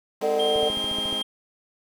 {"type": "chord", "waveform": "15% pulse", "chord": "Ab major", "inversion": "none", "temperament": "equal with one note detuned", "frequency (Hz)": [207.7, 261.6, 317.3], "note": ["Ab3", "C4", "Eb4"], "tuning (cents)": [0, 0, 34], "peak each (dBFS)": [-29, -30, -33], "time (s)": [0.21, 1.22], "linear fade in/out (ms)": 5}
{"type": "harmonic tone", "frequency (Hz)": 149.9, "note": "D3", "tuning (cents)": 36, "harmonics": [3, 4, 5], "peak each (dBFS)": [-23, -25, -28], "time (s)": [0.22, 0.7], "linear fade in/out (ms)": 20}
{"type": "tone", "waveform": "triangle", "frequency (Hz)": 3200, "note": "G7", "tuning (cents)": 35, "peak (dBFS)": -24, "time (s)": [0.39, 1.23], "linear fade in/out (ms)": 10}
{"type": "click train", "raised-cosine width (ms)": 2, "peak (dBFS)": -22, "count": 9, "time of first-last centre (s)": [0.56, 1.127], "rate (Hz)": 14.1}
{"effects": []}